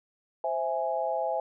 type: chord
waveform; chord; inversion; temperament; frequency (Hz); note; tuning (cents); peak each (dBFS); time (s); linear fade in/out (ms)
sine; C augmented; none; equal; 523.3 / 659.3 / 830.6; C5 / E5 / G#5; 0 / 0 / 0; -32 / -30 / -31; 0.44-1.4; 2
effects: none